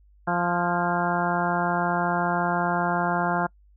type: harmonic tone with a mistuned harmonic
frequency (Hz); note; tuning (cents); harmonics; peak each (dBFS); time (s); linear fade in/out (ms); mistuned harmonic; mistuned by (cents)
174.61; F3; 0; 1 / 2 / 3 / 4 / 5 / 6 / 7 / 8 / 9; -28 / -32 / -35 / -27 / -29 / -31 / -38 / -30 / -35; 0.27-3.47; 10; 9; +43
effects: noise-tail reverb RT60 0.1 s tail -26 dB re dry + added 50 Hz sine -53 dBFS peak until 3.76 s